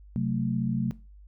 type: chord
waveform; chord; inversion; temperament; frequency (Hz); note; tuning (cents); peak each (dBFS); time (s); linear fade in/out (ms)
sine; F# diminished; second; equal with one note detuned; 130.81 / 185 / 222.2; C3 / F#3 / A3; 0 / 0 / +17; -29; 0.16-0.91; 0
effects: noise-tail reverb RT60 0.3 s tail -19 dB re dry + added 50 Hz sine -47 dBFS peak until 1.27 s